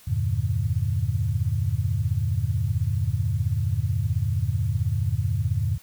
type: chord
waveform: sine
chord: E half-diminished seventh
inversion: none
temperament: equal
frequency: 82.41 / 98 / 116.54 / 146.83 Hz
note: E2 / G2 / Bb2 / D3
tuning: 0 / 0 / 0 / 0 cents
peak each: -28 / -25 / -26 / -31 dBFS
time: 0.07-5.78 s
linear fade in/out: 10 ms
effects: white hiss -52 dBFS RMS until 5.82 s